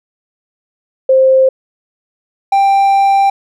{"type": "tone pair in turn", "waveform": ["sine", "triangle"], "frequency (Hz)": [526, 788.1], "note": ["C5", "G5"], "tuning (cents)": [9, 9], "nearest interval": "perfect fifth", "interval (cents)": 700, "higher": "second", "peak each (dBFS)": -5, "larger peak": "neither", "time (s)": [[1.09, 1.49], [2.52, 3.3]], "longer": "second", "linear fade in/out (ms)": 5, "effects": []}